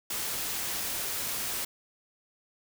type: noise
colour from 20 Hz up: white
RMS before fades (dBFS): -33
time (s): 0.1-1.65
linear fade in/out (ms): 5
effects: none